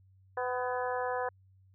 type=harmonic tone with a mistuned harmonic; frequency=250.6 Hz; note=B3; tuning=25 cents sharp; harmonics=2 / 3 / 4 / 5 / 6 / 7; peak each=-34 / -36 / -37 / -44 / -43 / -42 dBFS; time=0.37-1.29 s; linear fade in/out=5 ms; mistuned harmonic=7; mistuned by=-45 cents; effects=added 95 Hz sine -59 dBFS peak until 1.74 s